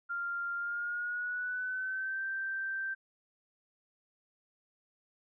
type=tone with pitch glide; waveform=sine; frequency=1394 to 1564.7 Hz; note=F6 to G6; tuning=-4 to -4 cents; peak=-33 dBFS; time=0.09-2.95 s; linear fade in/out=20 ms; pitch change=+200 cents; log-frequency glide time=0.56-2.23 s; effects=none